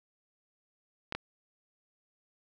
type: clicks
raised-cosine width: 0.3 ms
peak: -18 dBFS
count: 2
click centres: 1.124 / 1.15 s
effects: none